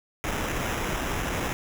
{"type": "noise with sample-and-hold", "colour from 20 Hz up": "pink", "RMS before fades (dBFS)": -29, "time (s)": [0.24, 1.53], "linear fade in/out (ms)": 0, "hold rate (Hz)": 4410, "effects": []}